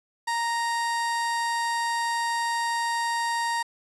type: tone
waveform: 30% pulse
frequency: 932.3 Hz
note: A#5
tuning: in tune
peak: -22 dBFS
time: 0.27-3.63 s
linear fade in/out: 10 ms
effects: resampled to 24000 Hz + 8-bit